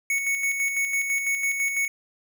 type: tone with tremolo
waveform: square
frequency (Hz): 2217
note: C#7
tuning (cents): 0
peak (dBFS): -22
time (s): 0.1-1.88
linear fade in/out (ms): 2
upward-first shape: square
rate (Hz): 6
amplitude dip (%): 45
effects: none